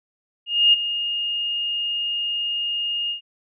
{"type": "tone with ADSR envelope", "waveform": "sine", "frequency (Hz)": 2841, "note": "F7", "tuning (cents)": 29, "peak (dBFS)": -10, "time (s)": [0.46, 3.21], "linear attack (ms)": 270, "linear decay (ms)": 19, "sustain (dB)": -12, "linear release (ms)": 110, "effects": []}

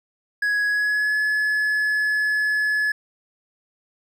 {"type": "tone with pitch glide", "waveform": "triangle", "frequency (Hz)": [1670, 1708], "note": ["G#6", "G#6"], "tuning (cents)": [9, 48], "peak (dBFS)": -17, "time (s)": [0.42, 2.92], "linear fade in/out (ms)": 5, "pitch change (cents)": 39, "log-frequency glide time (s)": [0.67, 1.17], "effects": []}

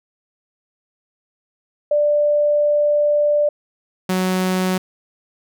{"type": "tone pair in turn", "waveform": ["sine", "sawtooth"], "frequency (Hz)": [590, 185.38], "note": ["D5", "F#3"], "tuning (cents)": [8, 4], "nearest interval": "octave + minor sixth", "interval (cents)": 2004, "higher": "first", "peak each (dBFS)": -13, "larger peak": "neither", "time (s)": [[1.91, 3.49], [4.09, 4.78]], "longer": "first", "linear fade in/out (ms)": 5, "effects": []}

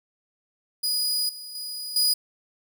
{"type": "tone with level steps", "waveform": "sawtooth", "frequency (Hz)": 4932, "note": "D#8", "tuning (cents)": -16, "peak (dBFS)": [-20, -34, -29, -16], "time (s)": [0.83, 2.14], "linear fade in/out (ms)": 10, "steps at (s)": [1.29, 1.55, 1.96], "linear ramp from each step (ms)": 2, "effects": []}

